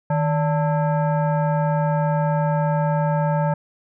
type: tone with frequency modulation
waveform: sine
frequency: 155.8 Hz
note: D#3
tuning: 3 cents sharp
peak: -17 dBFS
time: 0.1-3.54 s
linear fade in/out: 5 ms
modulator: 735 Hz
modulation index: 0.97
effects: none